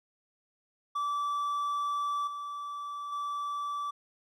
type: tone with level steps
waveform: triangle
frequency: 1159 Hz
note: D6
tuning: 23 cents flat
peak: -27 / -34 / -30 dBFS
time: 0.95-3.91 s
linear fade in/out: 10 ms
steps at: 2.27 / 3.12 s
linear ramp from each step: 5 ms
effects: none